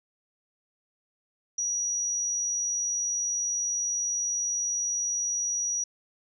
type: tone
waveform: sine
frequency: 5800 Hz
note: F#8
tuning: 35 cents flat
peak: -26 dBFS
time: 1.58-5.84 s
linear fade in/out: 5 ms
effects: none